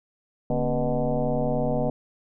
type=tone with frequency modulation; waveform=sine; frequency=235.7 Hz; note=A#3; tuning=19 cents sharp; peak=-21 dBFS; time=0.5-1.9 s; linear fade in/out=2 ms; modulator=127 Hz; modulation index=3.8; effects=none